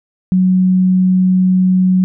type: tone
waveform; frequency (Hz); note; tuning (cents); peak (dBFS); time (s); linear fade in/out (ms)
sine; 185; F#3; 0; -8; 0.32-2.04; 0
effects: none